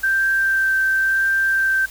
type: tone with vibrato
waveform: sine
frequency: 1566 Hz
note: G6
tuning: 2 cents flat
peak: -15 dBFS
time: 0.03-1.86 s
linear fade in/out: 10 ms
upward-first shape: sine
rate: 0.93 Hz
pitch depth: 10 cents each way
effects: added 50 Hz sine -45 dBFS peak until 1.9 s + white hiss -40 dBFS RMS until 1.9 s